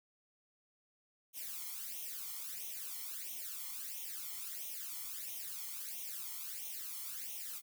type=noise with flanger; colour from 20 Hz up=blue; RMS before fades=-44 dBFS; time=1.33-7.62 s; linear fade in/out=50 ms; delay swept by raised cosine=0.32 to 0.95 ms; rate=1.5 Hz; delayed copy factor=+0.85; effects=none